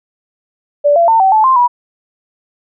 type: tone with pitch steps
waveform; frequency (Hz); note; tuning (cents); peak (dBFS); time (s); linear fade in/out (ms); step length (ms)
sine; 581 / 680 / 902 / 767 / 869 / 1047 / 972; D5 / F5 / A5 / G5 / A5 / C6 / B5; -19 / -46 / +43 / -38 / -22 / +1 / -28; -6; 0.84-1.68; 20; 120
effects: none